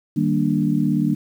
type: chord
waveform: sine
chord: Eb major seventh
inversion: none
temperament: equal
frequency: 155.56 / 196 / 233.1 / 293.7 Hz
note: Eb3 / G3 / Bb3 / D4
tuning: 0 / 0 / 0 / 0 cents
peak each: -22 dBFS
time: 0.16-1.15 s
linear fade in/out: 10 ms
effects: 8-bit